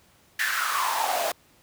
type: noise with high-pass filter sweep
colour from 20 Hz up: pink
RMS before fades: -26 dBFS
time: 0.39-1.32 s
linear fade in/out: 5 ms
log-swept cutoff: 1800 to 590 Hz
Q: 6.3
effects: pink hiss -59 dBFS RMS until 1.62 s + high-pass 60 Hz 12 dB/octave